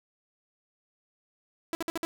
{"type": "tone bursts", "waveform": "sawtooth", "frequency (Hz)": 331.1, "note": "E4", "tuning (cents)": 8, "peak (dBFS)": -25, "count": 5, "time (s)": [1.73, 2.05], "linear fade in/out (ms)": 0, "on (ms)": 20, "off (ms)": 55, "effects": []}